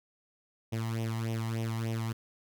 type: tone with flanger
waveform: sawtooth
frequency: 113.3 Hz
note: A#2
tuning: 49 cents flat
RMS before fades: -33 dBFS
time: 0.72-2.13 s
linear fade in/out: 10 ms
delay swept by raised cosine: 0.33 to 1.02 ms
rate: 3.4 Hz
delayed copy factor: +0.75
effects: none